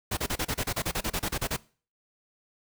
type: noise bursts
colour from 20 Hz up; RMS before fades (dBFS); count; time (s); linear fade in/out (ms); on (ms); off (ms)
pink; -29; 16; 0.11-1.567; 10; 62; 31
effects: noise-tail reverb RT60 0.4 s tail -21 dB re dry